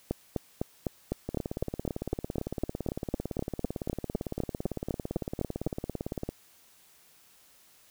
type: two click trains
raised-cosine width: 2 ms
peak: -19 / -15 dBFS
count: 90 / 23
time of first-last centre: 1.29-6.29 / 0.11-5.666 s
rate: 17.8 / 3.96 Hz
effects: white hiss -60 dBFS RMS until 7.9 s